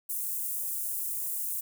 white high-pass noise, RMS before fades -33 dBFS, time 0.09-1.61 s, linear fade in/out 10 ms, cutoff 8800 Hz, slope 24 dB/octave, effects none

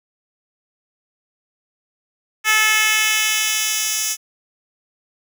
10% pulse tone with high-pass filter sweep, 433 Hz, A4, 28 cents flat, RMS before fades -18 dBFS, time 2.44-4.17 s, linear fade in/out 50 ms, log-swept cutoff 1700 to 5400 Hz, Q 1.1, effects none

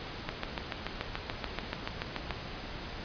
click train, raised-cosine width 0.3 ms, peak -16 dBFS, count 15, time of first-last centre 0.29-2.307 s, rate 6.94 Hz, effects pink hiss -41 dBFS RMS until 3.04 s + resampled to 11025 Hz

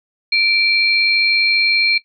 sine tone pair together, 2347 / 4219 Hz, D7 / C8, -2 / +14 cents, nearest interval minor seventh, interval 1016 cents, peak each -15 dBFS, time 0.32-1.98 s, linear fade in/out 5 ms, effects noise-tail reverb RT60 0.1 s tail -17 dB re dry

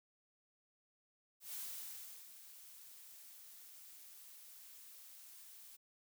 blue noise with ADSR envelope, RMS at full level -45 dBFS, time 1.4-5.77 s, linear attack 140 ms, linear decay 720 ms, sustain -12 dB, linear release 16 ms, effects none

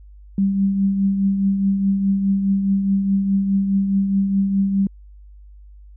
sine tone with tremolo, 196 Hz, G3, in tune, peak -13 dBFS, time 0.38-4.87 s, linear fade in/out 2 ms, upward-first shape triangle, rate 4.8 Hz, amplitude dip 50%, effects added 50 Hz sine -40 dBFS peak until 5.96 s

